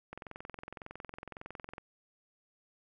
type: click train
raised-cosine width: 0.5 ms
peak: -28 dBFS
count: 37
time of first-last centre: 0.13-1.781 s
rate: 21.8 Hz
effects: none